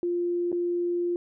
sine tone with dropouts, 349.2 Hz, F4, in tune, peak -24 dBFS, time 0.03-1.16 s, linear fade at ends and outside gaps 1 ms, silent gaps 0.518-0.527 s, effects none

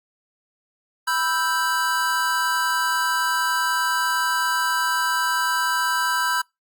square chord, E minor, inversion second, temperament equal, 987.8 / 1318.5 / 1568 Hz, B5 / E6 / G6, 0 / 0 / 0 cents, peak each -25 / -27 / -24 dBFS, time 1.07-6.42 s, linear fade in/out 10 ms, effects noise-tail reverb RT60 0.2 s tail -26 dB re dry + Opus 48 kbps

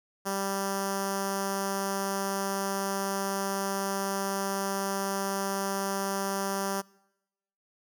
5% pulse tone with notch filter, 196 Hz, G3, in tune, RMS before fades -31 dBFS, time 0.25-6.82 s, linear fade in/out 20 ms, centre 2300 Hz, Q 0.72, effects noise-tail reverb RT60 0.9 s tail -24 dB re dry

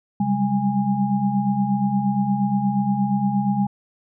sine tone cluster, 135 / 194.1 / 202.6 / 819 Hz, C#3 / G3 / G#3 / G#5, -45 / -17 / -43 / -24 cents, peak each -27 / -25 / -20 / -26 dBFS, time 0.2-3.67 s, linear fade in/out 5 ms, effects none

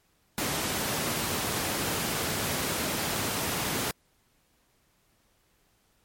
pink high-pass noise, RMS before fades -30 dBFS, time 0.38-3.91 s, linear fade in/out 0 ms, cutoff 110 Hz, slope 12 dB/octave, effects pink hiss -68 dBFS RMS until 6.04 s + MP3 64 kbps

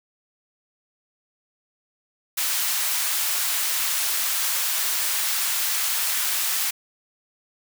white high-pass noise, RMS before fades -24 dBFS, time 2.37-6.71 s, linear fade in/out 10 ms, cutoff 1000 Hz, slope 12 dB/octave, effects none

